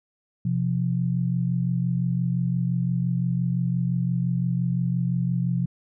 sine tone pair together, 128.19 / 174 Hz, C3 / F3, -35 / -6 cents, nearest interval perfect fourth, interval 529 cents, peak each -24 / -24 dBFS, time 0.45-5.66 s, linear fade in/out 5 ms, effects none

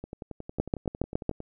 two click trains, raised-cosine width 2 ms, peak -24 / -12 dBFS, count 16 / 6, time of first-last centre 0.04-1.404 / 0.6-1.293 s, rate 11 / 7.21 Hz, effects none

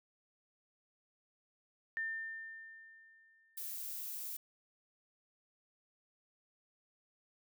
sine tone with exponential decay, 1800 Hz, A6, 39 cents sharp, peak -34 dBFS, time 1.97-3.77 s, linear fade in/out 0 ms, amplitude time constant 390 ms
violet noise, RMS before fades -43 dBFS, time 3.57-4.37 s, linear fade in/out 5 ms
effects none

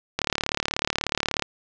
click train, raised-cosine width 0.2 ms, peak -5 dBFS, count 46, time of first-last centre 0.19-1.423 s, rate 36.5 Hz, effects low-pass 7000 Hz 12 dB/octave

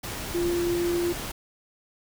sine tone in noise, 346.5 Hz, F4, 14 cents flat, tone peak -23 dBFS, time 0.34-1.13 s, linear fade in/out 10 ms, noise pink, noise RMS -34 dBFS, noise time 0.03-1.32 s, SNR +8 dB, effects none

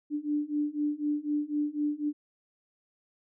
sine beating tone pair, 293.7 / 297.7 Hz, D4 / D4, 0 / +24 cents, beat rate 4 Hz, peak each -31 / -30 dBFS, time 0.1-2.13 s, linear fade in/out 50 ms, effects none

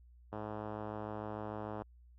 5% pulse tone with low-pass filter, 106.7 Hz, G#2, 47 cents sharp, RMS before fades -42 dBFS, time 0.32-1.83 s, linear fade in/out 10 ms, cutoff 1000 Hz, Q 0.76, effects added 60 Hz sine -57 dBFS peak until 2.18 s

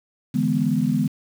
sine chord, E dominant seventh, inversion third, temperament equal, 146.83 / 164.81 / 207.7 / 246.9 Hz, D3 / E3 / G#3 / B3, 0 / 0 / 0 / 0 cents, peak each -25 / -25 / -23 / -22 dBFS, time 0.34-1.08 s, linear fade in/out 10 ms, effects 7-bit

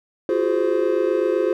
triangle tone cluster, 343.7 / 371.5 / 419 / 520 Hz, F4 / F#4 / G#4 / C5, -28 / +7 / +15 / -11 cents, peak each -21 dBFS, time 0.29-1.53 s, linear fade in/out 2 ms, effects none

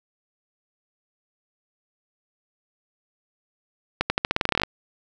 accelerating click train, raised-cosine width 0.3 ms, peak -4 dBFS, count 15, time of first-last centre 4.01-4.635 s, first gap 90 ms, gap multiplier 0.88, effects none

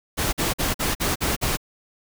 pink noise bursts, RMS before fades -23 dBFS, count 7, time 0.17-1.572 s, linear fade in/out 20 ms, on 160 ms, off 47 ms, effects none

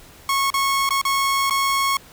sawtooth tone with dropouts, 1097 Hz, C#6, 18 cents flat, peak -14 dBFS, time 0.29-1.97 s, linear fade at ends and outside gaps 2 ms, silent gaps 0.503-0.54 / 0.891-0.906 / 1.015-1.051 / 1.498-1.507 s, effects pink hiss -46 dBFS RMS until 2.12 s

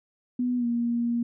sine tone with pitch glide, 247.2 to 236.4 Hz, B3 to A#3, +2 to +24 cents, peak -23 dBFS, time 0.39-1.23 s, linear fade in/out 5 ms, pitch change -78 cents, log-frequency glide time 0.57-0.66 s, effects none

